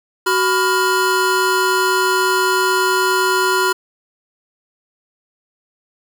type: tone cluster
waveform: square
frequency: 374.8 / 995 / 1413 Hz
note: F#4 / B5 / F6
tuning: +22 / +13 / +20 cents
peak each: -19 dBFS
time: 0.26-3.73 s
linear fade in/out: 10 ms
effects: none